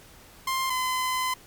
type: tone pair in turn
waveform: sawtooth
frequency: 1052 / 1022.1 Hz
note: C6 / C6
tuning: +9 / -41 cents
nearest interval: unison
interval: 50 cents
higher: first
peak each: -21 dBFS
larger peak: neither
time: 0.47-0.7 / 0.7-1.34 s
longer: second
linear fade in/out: 5 ms
effects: pink hiss -51 dBFS RMS until 1.46 s + MP3 96 kbps